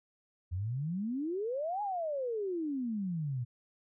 sine exponential two-way sweep, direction up then down, 83.8 to 847 to 116.8 Hz, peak -32 dBFS, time 0.51-3.45 s, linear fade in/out 20 ms, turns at 1.82 s, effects none

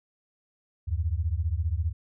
sine beating tone pair, 75.5 / 90.5 Hz, D2 / F#2, +48 / -38 cents, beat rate 15 Hz, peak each -27 / -28 dBFS, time 0.87-1.93 s, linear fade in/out 20 ms, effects none

